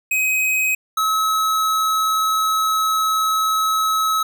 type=tone pair in turn; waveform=square; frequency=2527 / 1288.6 Hz; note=D#7 / E6; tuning=+26 / -40 cents; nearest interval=octave; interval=1166 cents; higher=first; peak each=-17 dBFS; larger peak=neither; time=0.11-0.75 / 0.97-4.23 s; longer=second; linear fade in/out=5 ms; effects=none